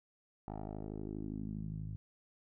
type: tone with low-pass filter sweep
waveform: 10% pulse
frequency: 52.5 Hz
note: G#1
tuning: 19 cents sharp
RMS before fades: -42 dBFS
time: 0.48-1.96 s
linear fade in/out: 0 ms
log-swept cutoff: 840 to 120 Hz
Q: 2.6
effects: none